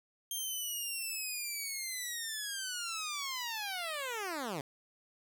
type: linear sweep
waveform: 10% pulse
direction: down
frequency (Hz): 3200 to 130.81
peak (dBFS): -28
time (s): 0.31-4.61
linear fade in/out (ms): 2
effects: none